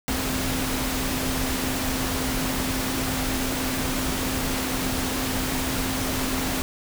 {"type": "tone in noise", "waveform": "sine", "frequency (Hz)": 260, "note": "C4", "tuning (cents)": -11, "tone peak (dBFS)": -29, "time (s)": [0.08, 6.62], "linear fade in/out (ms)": 0, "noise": "pink", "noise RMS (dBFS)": -27, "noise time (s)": [0.08, 6.62], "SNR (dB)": -5, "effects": []}